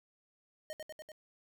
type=tone with echo; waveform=square; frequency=619 Hz; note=D#5; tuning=9 cents flat; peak=-40 dBFS; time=0.7-0.73 s; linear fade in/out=0 ms; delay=97 ms; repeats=4; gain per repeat=-2 dB; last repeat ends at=1.118 s; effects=none